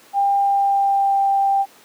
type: tone with pitch glide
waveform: sine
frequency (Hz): 798 to 788.8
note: G5 to G5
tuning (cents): +31 to +11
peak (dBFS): -14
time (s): 0.13-1.66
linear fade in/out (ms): 50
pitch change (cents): -20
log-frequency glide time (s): 0.35-1.22
effects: pink hiss -48 dBFS RMS until 1.84 s + high-pass 300 Hz 12 dB/octave